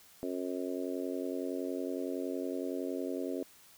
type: harmonic tone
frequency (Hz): 90.8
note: F#2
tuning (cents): -32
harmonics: 3 / 4 / 5 / 6 / 7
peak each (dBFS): -37 / -39 / -41 / -43 / -44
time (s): 0.23-3.43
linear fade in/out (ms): 0
effects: white hiss -59 dBFS RMS until 3.77 s